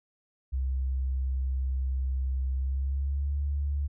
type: tone with pitch glide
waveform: sine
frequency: 65.5 to 71.43 Hz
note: C2 to D2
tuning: +2 to -47 cents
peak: -26 dBFS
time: 0.52-3.88 s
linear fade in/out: 20 ms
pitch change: +151 cents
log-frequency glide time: 2.54-3.35 s
effects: none